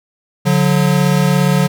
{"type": "tone pair together", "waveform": "square", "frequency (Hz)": [144.2, 181.46], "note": ["D3", "F#3"], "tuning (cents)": [-31, -33], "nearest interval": "major third", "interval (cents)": 398, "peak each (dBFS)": -14, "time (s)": [0.45, 1.68], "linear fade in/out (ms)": 20, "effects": []}